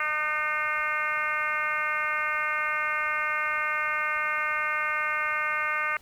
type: harmonic tone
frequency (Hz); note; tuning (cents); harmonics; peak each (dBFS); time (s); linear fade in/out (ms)
304.2; D#4; -39; 2 / 3 / 4 / 5 / 6 / 7 / 8 / 9; -40 / -41 / -30 / -31 / -35 / -30 / -37 / -40; 0-5.97; 2
effects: pink hiss -56 dBFS RMS until 6.01 s